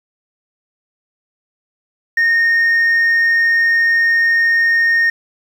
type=tone; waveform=sine; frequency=1843 Hz; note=A#6; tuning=20 cents flat; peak=-8 dBFS; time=2.17-5.1 s; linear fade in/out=5 ms; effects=tanh soft clip ceiling -9 dBFS + 7-bit